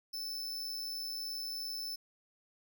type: tone with amplitude modulation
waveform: 45% pulse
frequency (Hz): 5274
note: E8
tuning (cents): 0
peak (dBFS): -36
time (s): 0.13-1.96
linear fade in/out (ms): 10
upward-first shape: sine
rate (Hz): 123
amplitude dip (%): 40
effects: none